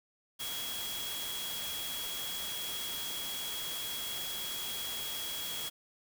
sine tone in noise, 3322 Hz, G#7, in tune, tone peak -39 dBFS, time 0.39-5.7 s, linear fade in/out 20 ms, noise white, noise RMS -40 dBFS, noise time 0.39-5.7 s, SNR -2 dB, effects none

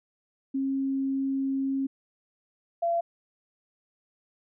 sine tone pair in turn, 270.2 / 680.9 Hz, C#4 / F5, -44 / -44 cents, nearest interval octave + major third, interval 1600 cents, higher second, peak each -25 / -23 dBFS, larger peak second, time 0.54-1.87 / 2.82-3.01 s, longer first, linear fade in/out 10 ms, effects none

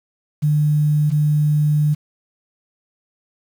sine tone pair in turn, 150 / 150 Hz, D3 / D3, +37 / +37 cents, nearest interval unison, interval 0 cents, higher neither, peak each -13 dBFS, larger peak neither, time 0.42-1.11 / 1.11-1.95 s, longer second, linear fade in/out 20 ms, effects 7-bit

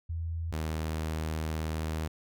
sine / sawtooth tone pair in turn, 82.8 / 78.87 Hz, E2 / D#2, +8 / +24 cents, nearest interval minor second, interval 84 cents, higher first, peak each -31 / -27 dBFS, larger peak second, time 0.09-0.52 / 0.52-2.08 s, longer second, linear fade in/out 10 ms, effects none

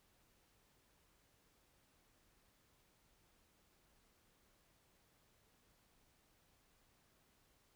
silence, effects pink hiss -74 dBFS RMS until 7.75 s

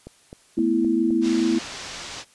click train, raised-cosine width 2 ms, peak -24 dBFS, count 5, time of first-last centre 0.07-1.106 s, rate 3.86 Hz
sine chord, A suspended second, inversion none, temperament equal, 220 / 246.9 / 329.6 Hz, A3 / B3 / E4, 0 / 0 / 0 cents, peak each -25 / -23 / -20 dBFS, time 0.57-1.59 s, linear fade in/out 10 ms
white low-pass noise, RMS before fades -36 dBFS, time 1.21-2.25 s, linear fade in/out 50 ms, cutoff 6200 Hz, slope 24 dB/octave
effects white hiss -56 dBFS RMS until 2.34 s + resampled to 24000 Hz

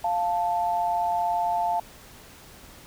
sine tone pair together, 698.5 / 880.8 Hz, F5 / A5, 0 / +2 cents, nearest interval major third, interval 402 cents, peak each -25 dBFS, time 0.04-1.8 s, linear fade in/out 5 ms, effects pink hiss -48 dBFS RMS until 2.86 s

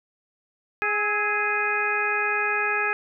harmonic tone with a mistuned harmonic, 415.3 Hz, G#4, in tune, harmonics 1 / 2 / 3 / 4 / 5 / 6, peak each -31 / -31 / -29 / -26 / -32 / -27 dBFS, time 0.82-2.93 s, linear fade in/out 0 ms, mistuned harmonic 3, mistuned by +55 cents, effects none

